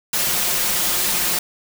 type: noise with comb filter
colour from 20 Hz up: white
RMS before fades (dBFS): -20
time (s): 0.13-1.39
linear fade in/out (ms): 5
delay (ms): 5.6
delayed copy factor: +0.7
effects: none